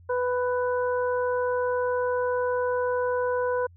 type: harmonic tone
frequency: 496.4 Hz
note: B4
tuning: 9 cents sharp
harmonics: 1 / 2 / 3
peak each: -24 / -30 / -34 dBFS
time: 0.09-3.67 s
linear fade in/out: 10 ms
effects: added 87 Hz sine -49 dBFS peak until 3.76 s